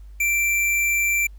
square tone, 2349 Hz, D7, in tune, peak -19 dBFS, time 0.2-1.27 s, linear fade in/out 5 ms, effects added 50 Hz sine -38 dBFS peak until 1.38 s + pink hiss -64 dBFS RMS until 1.38 s

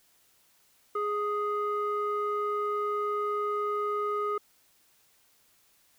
square tone with low-pass filter, 415.3 Hz, G#4, in tune, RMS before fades -30 dBFS, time 0.95-4.38 s, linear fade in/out 5 ms, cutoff 1300 Hz, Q 3.6, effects white hiss -65 dBFS RMS until 5.98 s

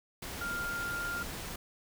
sine tone in noise, 1400 Hz, F6, 4 cents sharp, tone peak -34 dBFS, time 0.41-1.23 s, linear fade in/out 5 ms, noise pink, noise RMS -41 dBFS, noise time 0.22-1.56 s, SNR +4 dB, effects none

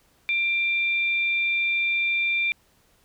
sine tone pair together, 2372 / 3587 Hz, D7 / A7, +17 / +33 cents, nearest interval perfect fifth, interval 716 cents, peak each -21 / -32 dBFS, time 0.29-2.52 s, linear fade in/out 0 ms, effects pink hiss -62 dBFS RMS until 3.04 s

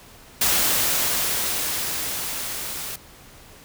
white noise with level ramp, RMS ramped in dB -19 to -32 dBFS, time 0.41-2.96 s, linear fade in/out 5 ms, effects pink hiss -47 dBFS RMS until 3.64 s

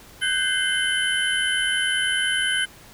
sine tone cluster, 1516 / 1596 / 2086 / 3050 / 10170 Hz, F#6 / G6 / C7 / G7 / D#9, +42 / +31 / -6 / -48 / +37 cents, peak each -25 / -27 / -30 / -24 / -30 dBFS, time 0.21-2.66 s, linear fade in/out 20 ms, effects pink hiss -47 dBFS RMS until 2.93 s

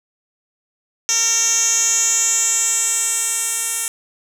10% pulse tone with band-pass filter sweep, 457.2 Hz, A#4, 34 cents flat, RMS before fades -18 dBFS, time 1.09-3.88 s, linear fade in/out 0 ms, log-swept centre 5900 to 9200 Hz, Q 5.6, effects 7-bit

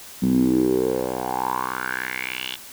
10% pulse tone with band-pass filter sweep, 63.4 Hz, B1, 46 cents sharp, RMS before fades -23 dBFS, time 0.22-2.56 s, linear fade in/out 10 ms, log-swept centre 210 to 3300 Hz, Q 5.4, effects white hiss -41 dBFS RMS until 2.72 s

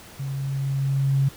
sine tone with level ramp, 136.7 Hz, C#3, 24 cents flat, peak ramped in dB -27 to -16 dBFS, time 0.19-1.29 s, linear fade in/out 10 ms, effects pink hiss -45 dBFS RMS until 1.36 s

